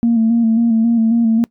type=tone with vibrato; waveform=sine; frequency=228.7 Hz; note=A#3; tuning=33 cents flat; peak=-9 dBFS; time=0.03-1.44 s; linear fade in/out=0 ms; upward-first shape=square; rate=3.7 Hz; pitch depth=34 cents each way; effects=noise-tail reverb RT60 0.1 s tail -24 dB re dry + tanh soft clip ceiling -6 dBFS